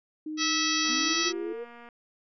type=tone with pitch glide; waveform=sine; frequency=308.8 to 340.7 Hz; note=D#4 to F4; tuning=-13 to -43 cents; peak=-32 dBFS; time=0.26-1.53 s; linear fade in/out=5 ms; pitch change=+170 cents; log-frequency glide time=0.92-1.25 s
type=harmonic tone; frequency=650 Hz; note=E5; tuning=24 cents flat; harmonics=2 / 3 / 4 / 5 / 6 / 7 / 8 / 9; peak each=-33 / -33 / -33 / -33 / -33 / -33 / -33 / -33 dBFS; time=0.37-1.33 s; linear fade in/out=50 ms
type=click train; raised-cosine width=0.5 ms; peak=-34 dBFS; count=247; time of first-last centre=0.85-1.888 s; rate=237 Hz
type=linear sweep; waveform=sine; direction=up; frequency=233.4 to 482.3 Hz; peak=-34 dBFS; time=0.88-1.65 s; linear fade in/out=20 ms
effects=none